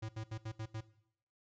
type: tone bursts at uneven times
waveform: square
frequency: 110 Hz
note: A2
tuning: in tune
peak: -40 dBFS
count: 6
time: 0.02-0.09 / 0.16-0.24 / 0.31-0.38 / 0.45-0.52 / 0.59-0.66 / 0.74-0.81 s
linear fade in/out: 10 ms
effects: noise-tail reverb RT60 0.7 s tail -17 dB re dry + resampled to 16000 Hz